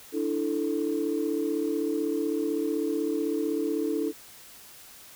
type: chord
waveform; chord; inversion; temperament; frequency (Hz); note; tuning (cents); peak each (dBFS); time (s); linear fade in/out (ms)
sine; D suspended second; none; equal; 293.7 / 329.6 / 440; D4 / E4 / A4; 0 / 0 / 0; -29; 0.12-4.13; 50
effects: tanh soft clip ceiling -17 dBFS + white hiss -49 dBFS RMS until 5.15 s